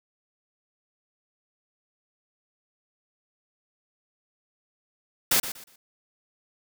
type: noise with echo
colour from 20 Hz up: white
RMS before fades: -21 dBFS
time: 5.31-5.4 s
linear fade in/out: 5 ms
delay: 120 ms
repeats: 3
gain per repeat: -12 dB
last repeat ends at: 5.76 s
effects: none